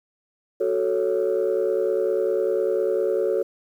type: chord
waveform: sine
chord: F# minor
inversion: none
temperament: equal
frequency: 370 / 440 / 554.4 Hz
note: F#4 / A4 / C#5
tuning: 0 / 0 / 0 cents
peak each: -23 / -22 / -24 dBFS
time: 0.6-3.43 s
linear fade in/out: 10 ms
effects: tanh soft clip ceiling -14 dBFS + 9-bit